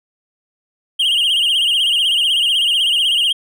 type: tone with vibrato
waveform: triangle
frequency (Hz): 3017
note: F#7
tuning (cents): +33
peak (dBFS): -11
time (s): 0.99-3.33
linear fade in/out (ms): 10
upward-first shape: sine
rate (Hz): 16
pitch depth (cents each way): 130
effects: none

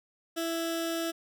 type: tone with notch filter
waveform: 15% pulse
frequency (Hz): 331.3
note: E4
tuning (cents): +9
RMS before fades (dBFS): -32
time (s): 0.36-1.12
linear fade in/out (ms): 20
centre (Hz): 1000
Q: 1.5
effects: none

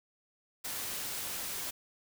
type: noise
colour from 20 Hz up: white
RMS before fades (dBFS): -38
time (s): 0.64-1.71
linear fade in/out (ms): 10
effects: none

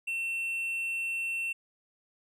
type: tone with tanh clipping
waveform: sine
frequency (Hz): 2700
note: E7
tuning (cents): +41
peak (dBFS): -31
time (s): 0.07-1.53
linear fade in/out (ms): 10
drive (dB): 5
effects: none

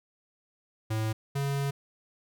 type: tone pair in turn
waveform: square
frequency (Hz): 109.8 / 139.64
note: A2 / C#3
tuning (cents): -3 / +13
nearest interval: major third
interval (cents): 416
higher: second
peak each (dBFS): -28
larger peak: neither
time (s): 0.9-1.13 / 1.35-1.71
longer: second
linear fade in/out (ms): 10
effects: none

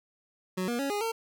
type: tone with pitch steps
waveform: 25% pulse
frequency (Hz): 185 / 238.8 / 277.3 / 411.5 / 453.6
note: F#3 / A#3 / C#4 / G#4 / A#4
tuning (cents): 0 / +42 / +1 / -16 / -47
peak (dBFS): -25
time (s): 0.57-1.12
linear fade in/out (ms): 10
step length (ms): 110
effects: none

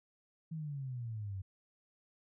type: exponential sweep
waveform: sine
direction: down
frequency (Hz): 164.5 to 92.9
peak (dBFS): -38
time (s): 0.51-1.42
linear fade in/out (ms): 10
effects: none

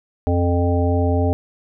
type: harmonic tone with a mistuned harmonic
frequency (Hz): 87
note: F2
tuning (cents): -6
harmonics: 1 / 3 / 5 / 7 / 9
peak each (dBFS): -17 / -22 / -24 / -25 / -27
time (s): 0.27-1.33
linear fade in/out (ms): 0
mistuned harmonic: 3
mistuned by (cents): +23
effects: none

